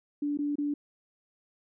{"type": "tone with dropouts", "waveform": "sine", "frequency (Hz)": 290.8, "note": "D4", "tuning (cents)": -17, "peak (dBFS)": -27, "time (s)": [0.22, 0.74], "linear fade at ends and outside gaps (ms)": 5, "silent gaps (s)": [[0.374, 0.388], [0.556, 0.583]], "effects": []}